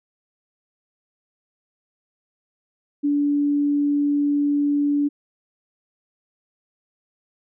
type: tone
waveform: sine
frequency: 288.8 Hz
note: D4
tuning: 29 cents flat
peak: -17 dBFS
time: 3.03-5.09 s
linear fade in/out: 20 ms
effects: none